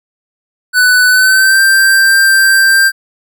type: tone with pitch glide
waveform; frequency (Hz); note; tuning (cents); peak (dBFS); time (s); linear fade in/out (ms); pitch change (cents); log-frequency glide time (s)
square; 1494 to 1574.6; F#6 to G6; +16 to +7; -6; 0.73-2.92; 50; +91; 1.08-1.62
effects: none